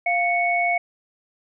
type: tone pair together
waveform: sine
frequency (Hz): 698.3 / 2217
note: F5 / C#7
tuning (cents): 0 / 0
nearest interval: octave + minor sixth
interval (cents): 2000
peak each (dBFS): -21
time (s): 0.06-0.78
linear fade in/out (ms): 5
effects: none